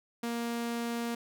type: tone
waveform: sawtooth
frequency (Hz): 234.7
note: A#3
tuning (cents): +12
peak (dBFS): -28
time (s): 0.23-1.15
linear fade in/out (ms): 5
effects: none